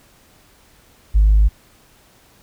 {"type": "tone with tanh clipping", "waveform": "triangle", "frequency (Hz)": 51.91, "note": "G#1", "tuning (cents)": 0, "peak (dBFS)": -9, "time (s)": [1.14, 1.49], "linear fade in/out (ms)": 20, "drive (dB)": 5, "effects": ["pink hiss -52 dBFS RMS until 2.42 s"]}